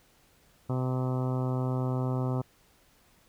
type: harmonic tone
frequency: 128.2 Hz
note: C3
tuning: 35 cents flat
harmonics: 1 / 2 / 3 / 4 / 5 / 6 / 7 / 8 / 9 / 10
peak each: -28 / -34 / -38 / -40 / -42 / -44 / -45 / -46 / -47 / -48 dBFS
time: 0.69-2.42 s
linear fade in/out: 10 ms
effects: pink hiss -63 dBFS RMS until 3.28 s